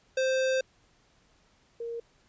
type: tone pair in turn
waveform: square / sine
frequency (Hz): 523 / 465.9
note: C5 / A#4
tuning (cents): -1 / -1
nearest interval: major second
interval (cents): 200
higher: first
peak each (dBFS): -25 / -33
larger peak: first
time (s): 0.17-0.61 / 1.8-2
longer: first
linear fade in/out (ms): 5
effects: pink hiss -65 dBFS RMS until 2.28 s + resampled to 16000 Hz